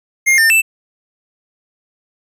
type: tone with pitch steps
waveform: square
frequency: 2124 / 1801 / 2652 Hz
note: C7 / A6 / E7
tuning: +25 / +40 / +10 cents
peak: -9 dBFS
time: 0.26-0.62 s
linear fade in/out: 20 ms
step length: 120 ms
effects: resampled to 32000 Hz